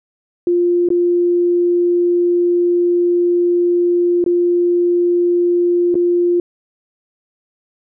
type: tone with dropouts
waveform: sine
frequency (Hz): 350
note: F4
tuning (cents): +4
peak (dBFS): -11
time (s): 0.47-6.4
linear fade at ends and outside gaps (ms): 2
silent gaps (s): 0.888-0.903 / 4.241-4.262 / 5.944-5.953
effects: none